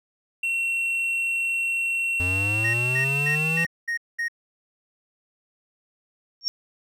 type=tone with pitch glide; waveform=triangle; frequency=2722 to 2705 Hz; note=F7 to E7; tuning=-45 to +44 cents; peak=-21 dBFS; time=0.43-3.64 s; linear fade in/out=5 ms; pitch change=-11 cents; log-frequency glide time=2.84-3.05 s
type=linear sweep; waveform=square; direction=up; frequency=87.3 to 167.7 Hz; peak=-27 dBFS; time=2.2-3.65 s; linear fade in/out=0 ms
type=tone bursts; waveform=triangle; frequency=1864.7 Hz; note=A#6; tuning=in tune; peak=-22 dBFS; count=6; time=2.64-4.284 s; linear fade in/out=10 ms; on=99 ms; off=210 ms
type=tone with exponential growth; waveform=sine; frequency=5520 Hz; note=F8; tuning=21 cents flat; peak=-17 dBFS; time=6.41-6.48 s; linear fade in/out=0 ms; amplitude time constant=15 ms
effects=none